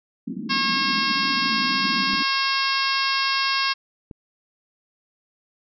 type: band-pass noise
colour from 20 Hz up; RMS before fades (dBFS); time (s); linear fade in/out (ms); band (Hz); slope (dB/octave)
pink; -31; 0.27-2.23; 10; 190 to 290; 48
type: harmonic tone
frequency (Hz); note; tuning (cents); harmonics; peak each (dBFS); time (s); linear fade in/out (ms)
542; C#5; -39; 2 / 3 / 4 / 5 / 6 / 7 / 8 / 9 / 10; -25 / -28 / -30 / -28 / -31 / -32 / -30 / -28 / -31; 0.49-3.74; 20
type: clicks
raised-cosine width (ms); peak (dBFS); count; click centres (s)
3; -25; 2; 2.136 / 4.112
effects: none